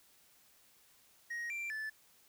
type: tone with pitch steps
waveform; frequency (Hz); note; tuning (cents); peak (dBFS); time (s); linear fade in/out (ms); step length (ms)
triangle; 1880 / 2358 / 1746; A#6 / D7 / A6; +14 / +6 / -14; -36; 1.3-1.9; 10; 200
effects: white hiss -66 dBFS RMS until 2.28 s